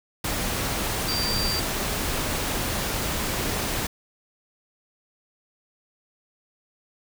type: tone in noise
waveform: sine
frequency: 4699 Hz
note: D8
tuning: in tune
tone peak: -26 dBFS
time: 1.08-1.6 s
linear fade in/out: 5 ms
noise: pink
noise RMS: -27 dBFS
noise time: 0.24-3.87 s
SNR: -2 dB
effects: none